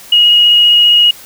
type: tone with vibrato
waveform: sine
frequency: 2886 Hz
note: F#7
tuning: 44 cents flat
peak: -4 dBFS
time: 0.12-1.11 s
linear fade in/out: 5 ms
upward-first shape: triangle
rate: 15 Hz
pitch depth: 13 cents each way
effects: white hiss -35 dBFS RMS until 1.25 s